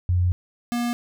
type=tone pair in turn; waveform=sine / square; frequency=89.3 / 239.2 Hz; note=F2 / A#3; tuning=+39 / +45 cents; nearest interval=octave + perfect fourth; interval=1706 cents; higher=second; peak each=-17 / -23 dBFS; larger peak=first; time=0.09-0.32 / 0.72-0.93 s; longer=first; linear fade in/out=0 ms; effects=none